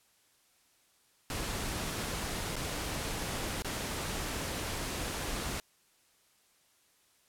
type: noise with dropouts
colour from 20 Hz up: pink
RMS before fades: -36 dBFS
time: 1.3-5.6 s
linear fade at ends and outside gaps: 1 ms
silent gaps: 2.557-2.564 / 3.622-3.646 s
effects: white hiss -68 dBFS RMS until 7.28 s + low-pass 12000 Hz 12 dB/octave